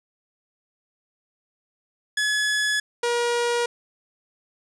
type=tone pair in turn; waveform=sawtooth; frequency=1700 / 477 Hz; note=G#6 / A#4; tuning=+40 / +40 cents; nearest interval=octave + minor seventh; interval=2200 cents; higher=first; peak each=-17 dBFS; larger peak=neither; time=2.17-2.8 / 3.03-3.66 s; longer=neither; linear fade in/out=5 ms; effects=resampled to 22050 Hz + 8-bit